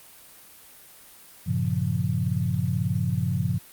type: chord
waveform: sine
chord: G half-diminished seventh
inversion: none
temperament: equal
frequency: 98 / 116.54 / 138.59 / 174.61 Hz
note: G2 / Bb2 / Db3 / F3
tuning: 0 / 0 / 0 / 0 cents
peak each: -28 dBFS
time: 1.46-3.59 s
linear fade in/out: 20 ms
effects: white hiss -49 dBFS RMS until 3.72 s + Opus 32 kbps